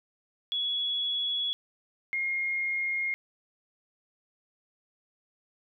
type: tone pair in turn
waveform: sine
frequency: 3372 / 2138 Hz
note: G#7 / C7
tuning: +26 / +37 cents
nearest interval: minor sixth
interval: 789 cents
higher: first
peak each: -27 dBFS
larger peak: neither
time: 0.52-1.53 / 2.13-3.14 s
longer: neither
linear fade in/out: 0 ms
effects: none